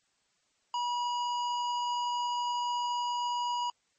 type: tone with hard clipping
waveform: sine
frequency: 968 Hz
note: B5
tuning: 35 cents flat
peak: -31 dBFS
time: 0.74-3.7 s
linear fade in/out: 2 ms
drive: 13 dB
effects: white hiss -73 dBFS RMS until 3.98 s + MP3 32 kbps